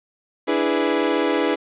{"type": "chord", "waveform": "35% pulse", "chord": "E dominant seventh", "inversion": "third", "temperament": "equal", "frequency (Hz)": [293.7, 329.6, 415.3, 493.9], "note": ["D4", "E4", "G#4", "B4"], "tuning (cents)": [0, 0, 0, 0], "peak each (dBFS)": -22, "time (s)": [0.47, 1.56], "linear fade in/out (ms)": 20, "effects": ["resampled to 8000 Hz", "8-bit"]}